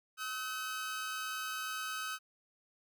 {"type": "tone pair together", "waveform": "sawtooth", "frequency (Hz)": [1279, 1521], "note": ["D#6", "F#6"], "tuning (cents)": [47, 47], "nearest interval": "minor third", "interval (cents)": 300, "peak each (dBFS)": [-36, -37], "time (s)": [0.17, 2.19], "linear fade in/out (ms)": 50, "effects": []}